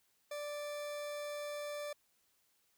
40% pulse tone, 587.3 Hz, D5, in tune, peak -39 dBFS, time 0.31-1.93 s, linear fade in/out 5 ms, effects white hiss -75 dBFS RMS until 2.77 s

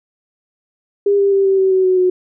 sine tone with pitch steps, 403.1 / 397.6 / 392.1 / 386.7 / 381.4 / 376.1 / 370.9 / 365.8 Hz, G4 / G4 / G4 / G4 / G4 / F#4 / F#4 / F#4, +48 / +25 / 0 / -24 / -47 / +28 / +4 / -20 cents, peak -10 dBFS, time 1.06-2.1 s, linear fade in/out 5 ms, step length 130 ms, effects none

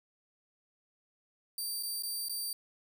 15% pulse tone with dropouts, 4659 Hz, D8, 15 cents flat, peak -28 dBFS, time 1.58-2.53 s, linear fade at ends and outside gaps 2 ms, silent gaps 1.827-1.832 / 2.024-2.033 / 2.285-2.295 s, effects none

